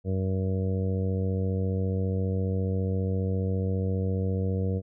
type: harmonic tone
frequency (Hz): 94.7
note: F#2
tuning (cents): +41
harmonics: 1 / 2 / 3 / 4 / 5 / 6 / 7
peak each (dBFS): -26 / -31 / -39 / -40 / -34 / -44 / -46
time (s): 0.04-4.82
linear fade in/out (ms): 50
effects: none